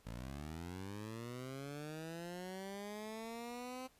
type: linear sweep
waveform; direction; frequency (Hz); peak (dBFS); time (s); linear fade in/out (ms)
15% pulse; up; 54.1 to 260; -38; 0.05-3.88; 20
effects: pink hiss -69 dBFS RMS until 3.99 s + resampled to 32000 Hz